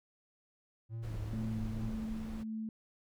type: tone with vibrato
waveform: triangle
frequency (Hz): 110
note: A2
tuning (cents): 0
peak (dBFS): -36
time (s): 0.89-1.93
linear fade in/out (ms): 50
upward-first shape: sine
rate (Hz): 2.3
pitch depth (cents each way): 73
type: noise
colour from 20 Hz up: brown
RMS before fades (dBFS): -43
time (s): 1.02-2.44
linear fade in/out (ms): 20
type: tone with tremolo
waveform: sine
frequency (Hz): 220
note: A3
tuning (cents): 0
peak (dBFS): -36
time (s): 1.33-2.69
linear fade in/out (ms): 2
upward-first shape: sine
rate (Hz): 1.8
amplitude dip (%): 35
effects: none